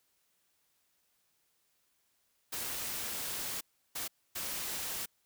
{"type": "noise bursts at uneven times", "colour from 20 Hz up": "white", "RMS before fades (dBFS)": -38, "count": 3, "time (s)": [[2.52, 3.61], [3.95, 4.08], [4.35, 5.06]], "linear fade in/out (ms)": 10, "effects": ["white hiss -75 dBFS RMS until 5.25 s"]}